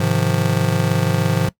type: chord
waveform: square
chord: F minor seventh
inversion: first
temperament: just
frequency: 104.77 / 130.96 / 157.15 / 174.61 Hz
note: Ab2 / C3 / Eb3 / F3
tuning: +16 / +2 / +18 / 0 cents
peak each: -22 dBFS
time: 0-1.49 s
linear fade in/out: 5 ms
effects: noise-tail reverb RT60 0.1 s tail -20 dB re dry